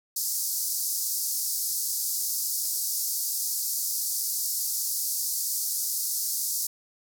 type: band-pass noise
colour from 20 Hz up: white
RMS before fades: -29 dBFS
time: 0.16-6.67 s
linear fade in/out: 5 ms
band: 4700 to 16000 Hz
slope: 48 dB/octave
effects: none